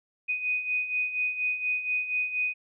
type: beating tone pair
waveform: sine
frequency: 2489 / 2493.2 Hz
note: D#7 / D#7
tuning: 0 / +3 cents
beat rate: 4.2 Hz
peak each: -33 / -27 dBFS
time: 0.28-2.54 s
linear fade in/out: 20 ms
effects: none